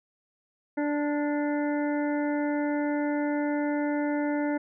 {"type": "harmonic tone with a mistuned harmonic", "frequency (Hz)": 293.5, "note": "D4", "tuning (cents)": -1, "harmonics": [1, 2, 3, 5, 6, 7], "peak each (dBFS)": [-26, -32, -36, -40, -42, -43], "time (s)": [0.77, 4.58], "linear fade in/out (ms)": 10, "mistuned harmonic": 5, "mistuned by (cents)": -23, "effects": []}